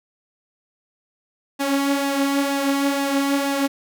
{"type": "tone with flanger", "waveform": "sawtooth", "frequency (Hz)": 278.3, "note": "C#4", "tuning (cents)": 7, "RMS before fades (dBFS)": -21, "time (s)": [1.59, 3.68], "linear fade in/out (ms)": 20, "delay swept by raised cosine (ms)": [1.1, 4.6], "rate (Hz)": 2.1, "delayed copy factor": 0.5, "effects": []}